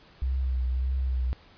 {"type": "tone with vibrato", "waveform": "sine", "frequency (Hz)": 64.2, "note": "C2", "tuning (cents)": -32, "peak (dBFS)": -24, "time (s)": [0.22, 1.33], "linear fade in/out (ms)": 0, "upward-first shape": "triangle", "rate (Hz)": 1.7, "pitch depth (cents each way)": 47, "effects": ["pink hiss -55 dBFS RMS until 1.57 s", "resampled to 11025 Hz"]}